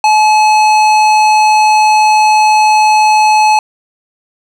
triangle tone with hard clipping, 857 Hz, A5, 46 cents flat, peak -7 dBFS, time 0.04-3.59 s, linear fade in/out 2 ms, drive 18 dB, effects none

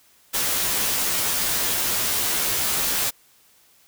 white noise with comb filter, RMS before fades -23 dBFS, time 0.33-3.11 s, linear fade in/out 20 ms, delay 13 ms, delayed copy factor -0.9, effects white hiss -57 dBFS RMS until 3.87 s

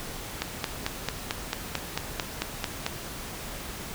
click train, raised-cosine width 0.2 ms, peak -9 dBFS, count 12, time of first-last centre 0.42-2.864 s, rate 4.5 Hz, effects pink hiss -38 dBFS RMS until 3.94 s

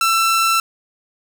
sawtooth tone, 1338 Hz, E6, 25 cents sharp, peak -10 dBFS, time 0.01-0.6 s, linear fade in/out 2 ms, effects none

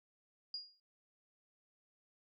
sine tone with exponential decay, 4849 Hz, D#8, 45 cents flat, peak -37 dBFS, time 0.54-0.8 s, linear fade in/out 2 ms, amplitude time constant 55 ms, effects none

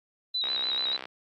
sine tone with vibrato, 3906 Hz, B7, 20 cents flat, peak -26 dBFS, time 0.34-0.97 s, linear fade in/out 10 ms, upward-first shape square, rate 6.8 Hz, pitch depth 40 cents each way
click train, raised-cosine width 0.3 ms, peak -20 dBFS, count 41, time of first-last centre 0.44-1.054 s, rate 65.1 Hz
effects high-pass 300 Hz 12 dB/octave + Opus 24 kbps

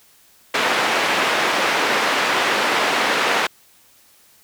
white band-pass noise, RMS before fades -19 dBFS, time 0.54-3.47 s, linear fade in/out 5 ms, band 310 to 2200 Hz, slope 12 dB/octave, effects white hiss -53 dBFS RMS until 4.43 s

